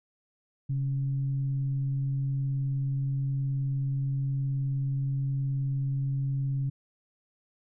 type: tone with frequency modulation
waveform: sine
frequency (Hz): 135.5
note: C#3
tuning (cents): -39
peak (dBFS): -26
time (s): 0.69-6.7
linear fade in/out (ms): 10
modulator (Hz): 145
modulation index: 0.21
effects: none